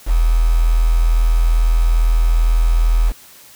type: tone with quantisation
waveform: sine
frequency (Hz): 41.16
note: E1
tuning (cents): -2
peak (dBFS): -10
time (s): 0.06-3.13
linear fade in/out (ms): 50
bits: 5
effects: white hiss -43 dBFS RMS until 3.55 s